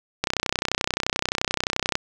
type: click train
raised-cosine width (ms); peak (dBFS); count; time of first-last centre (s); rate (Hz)
0.2; -4; 55; 0.24-1.954; 31.5
effects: none